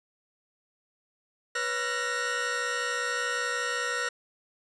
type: tone cluster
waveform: 40% pulse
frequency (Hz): 489.7 / 555 / 1357 / 1468 / 1865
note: B4 / C#5 / E6 / F#6 / A#6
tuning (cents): -15 / +2 / +50 / -14 / 0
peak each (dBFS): -35 / -40 / -33 / -34 / -31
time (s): 1.55-4.09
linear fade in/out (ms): 5
effects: resampled to 22050 Hz